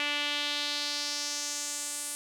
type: tone with band-pass filter sweep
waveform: sawtooth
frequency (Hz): 291.9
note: D4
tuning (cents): -10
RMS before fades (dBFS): -33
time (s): 0-2.15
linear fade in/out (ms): 0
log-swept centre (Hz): 2700 to 9300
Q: 2.5
effects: none